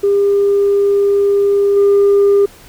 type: tone with level steps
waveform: sine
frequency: 401.6 Hz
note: G4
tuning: 42 cents sharp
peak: -8 / -5 dBFS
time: 0.03-2.46 s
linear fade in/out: 10 ms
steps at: 1.76 s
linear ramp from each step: 10 ms
effects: tanh soft clip ceiling -5 dBFS + pink hiss -41 dBFS RMS until 2.68 s